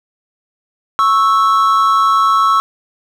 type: tone pair together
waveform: triangle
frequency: 1103.9 / 1315 Hz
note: C#6 / E6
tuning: -8 / -5 cents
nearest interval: minor third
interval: 303 cents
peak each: -10 dBFS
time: 0.99-2.6 s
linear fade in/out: 0 ms
effects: none